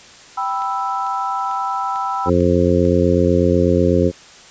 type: chord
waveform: sine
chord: E minor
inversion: first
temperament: equal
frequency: 784 / 987.8 / 1318.5 Hz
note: G5 / B5 / E6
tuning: 0 / 0 / 0 cents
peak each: -23 dBFS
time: 0.37-2.3 s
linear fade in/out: 10 ms
type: click train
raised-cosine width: 0.2 ms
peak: -22 dBFS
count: 6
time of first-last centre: 0.62-2.852 s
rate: 2.24 Hz
type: harmonic tone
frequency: 88.1 Hz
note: F2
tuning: 16 cents sharp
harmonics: 1 / 2 / 3 / 4 / 5 / 6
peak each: -19 / -19 / -19 / -19 / -19 / -19 dBFS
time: 2.25-4.12 s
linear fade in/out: 50 ms
effects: white hiss -42 dBFS RMS until 4.5 s + resampled to 16000 Hz